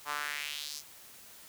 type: tone with high-pass filter sweep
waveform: sawtooth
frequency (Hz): 146.9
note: D3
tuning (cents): +1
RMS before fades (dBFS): -38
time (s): 0.05-0.83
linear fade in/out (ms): 50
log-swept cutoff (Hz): 990 to 6000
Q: 2.4
effects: white hiss -53 dBFS RMS until 1.48 s